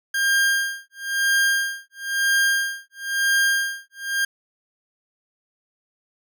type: tone with tremolo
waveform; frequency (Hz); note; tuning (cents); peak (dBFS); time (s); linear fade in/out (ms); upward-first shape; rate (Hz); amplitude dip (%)
40% pulse; 1604; G6; +39; -15; 0.14-4.25; 5; sine; 1; 100
effects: none